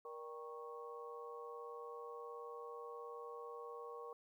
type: harmonic tone with a mistuned harmonic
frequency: 157.3 Hz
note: D#3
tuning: 19 cents sharp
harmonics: 3 / 4 / 5 / 6 / 7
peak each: -49 / -59 / -59 / -61 / -52 dBFS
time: 0.05-4.13 s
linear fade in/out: 2 ms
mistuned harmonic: 4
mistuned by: -110 cents
effects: 13-bit